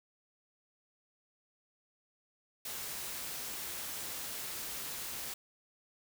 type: noise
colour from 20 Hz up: white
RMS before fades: -41 dBFS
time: 2.65-5.34 s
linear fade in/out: 5 ms
effects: none